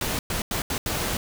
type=noise bursts at uneven times; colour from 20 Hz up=pink; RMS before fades=-27 dBFS; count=5; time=0.01-0.19 / 0.3-0.42 / 0.51-0.62 / 0.7-0.78 / 0.86-1.17 s; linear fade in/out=2 ms; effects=none